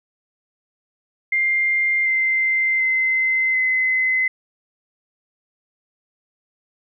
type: tone with pitch steps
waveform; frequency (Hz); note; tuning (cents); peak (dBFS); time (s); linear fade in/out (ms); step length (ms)
sine; 2100 / 2081 / 2062 / 2043; C7 / C7 / C7 / C7; +6 / -10 / -26 / -42; -16; 1.32-4.28; 5; 740
effects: none